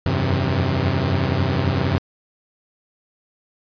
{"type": "tone cluster", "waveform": "sawtooth", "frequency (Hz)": [84.4, 91.8, 95.5, 132, 160.5], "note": ["E2", "F#2", "G2", "C3", "E3"], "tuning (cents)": [41, -13, -45, 16, -46], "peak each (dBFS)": [-23, -26, -18, -18, -24], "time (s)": [0.06, 1.98], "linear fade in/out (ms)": 0, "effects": ["resampled to 11025 Hz"]}